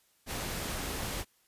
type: noise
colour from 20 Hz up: pink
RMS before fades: -36 dBFS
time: 0.26-1.25 s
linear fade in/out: 50 ms
effects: white hiss -69 dBFS RMS until 1.47 s + resampled to 32000 Hz